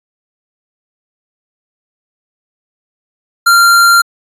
square tone, 1385 Hz, F6, 15 cents flat, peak -5 dBFS, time 3.46-4.02 s, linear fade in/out 10 ms, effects resampled to 32000 Hz

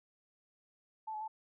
sine tone with pitch steps, 876 / 855 / 876 Hz, A5 / A5 / A5, -8 / -50 / -8 cents, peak -38 dBFS, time 1.07-1.28 s, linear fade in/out 10 ms, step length 70 ms, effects none

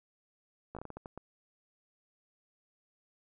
slowing click train, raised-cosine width 1 ms, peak -29 dBFS, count 9, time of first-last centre 0.75-1.176 s, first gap 16 ms, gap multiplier 1.33, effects none

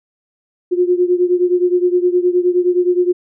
sine beating tone pair, 355.1 / 364.7 Hz, F4 / F#4, +29 / -25 cents, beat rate 9.6 Hz, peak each -13 / -16 dBFS, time 0.71-3.13 s, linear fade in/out 20 ms, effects none

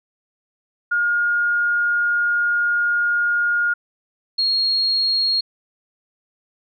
sine tone pair in turn, 1424 / 4279 Hz, F6 / C8, +33 / +38 cents, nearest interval octave + perfect fifth, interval 1905 cents, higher second, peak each -16 dBFS, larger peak neither, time 0.91-3.74 / 4.38-5.41 s, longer first, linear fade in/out 10 ms, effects none

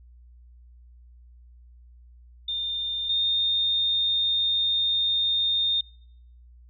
sine tone pair in turn, 3617 / 3653 Hz, A7 / A#7, +47 / -36 cents, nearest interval unison, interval 17 cents, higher second, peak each -26 / -21 dBFS, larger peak second, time 2.48-3.09 / 3.09-5.81 s, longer second, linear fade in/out 5 ms, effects noise-tail reverb RT60 0.7 s tail -24 dB re dry + added 60 Hz sine -48 dBFS peak until 6.69 s

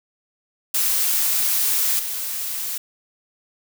blue noise with level steps, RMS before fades -20 / -27 dBFS, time 0.74-2.78 s, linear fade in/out 5 ms, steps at 1.99 s, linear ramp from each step 5 ms, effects none

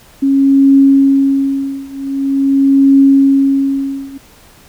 sine tone with tremolo, 273.9 Hz, C#4, 21 cents flat, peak -3 dBFS, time 0.22-4.18 s, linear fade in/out 10 ms, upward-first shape triangle, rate 0.45 Hz, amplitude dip 95%, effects pink hiss -43 dBFS RMS until 4.68 s

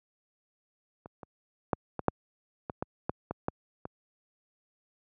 clicks, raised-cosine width 1 ms, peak -30 / -29 / -11 / -18 / -8 / -20 / -17 / -14 / -19 / -14 / -23 dBFS, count 11, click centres 1.059 / 1.232 / 1.732 / 1.993 / 2.083 / 2.698 / 2.825 / 3.095 / 3.31 / 3.484 / 3.854 s, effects high-pass 80 Hz 12 dB/octave

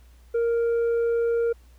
triangle tone with tanh clipping, 466.2 Hz, A#4, in tune, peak -21 dBFS, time 0.34-1.53 s, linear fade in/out 10 ms, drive 8 dB, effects added 60 Hz sine -49 dBFS peak until 1.78 s + pink hiss -62 dBFS RMS until 1.78 s

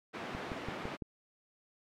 pink band-pass noise, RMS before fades -42 dBFS, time 0.13-0.97 s, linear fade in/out 20 ms, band 230 to 2400 Hz, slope 12 dB/octave
click train, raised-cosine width 3 ms, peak -26 dBFS, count 5, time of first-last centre 0.35-1.022 s, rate 5.95 Hz
effects MP3 96 kbps

